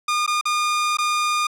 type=tone with dropouts; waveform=sawtooth; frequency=1215 Hz; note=D#6; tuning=42 cents flat; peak=-15 dBFS; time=0.08-1.47 s; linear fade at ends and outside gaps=5 ms; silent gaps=0.264-0.276 / 0.412-0.454 / 0.971-0.985 s; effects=low-pass 9000 Hz 12 dB/octave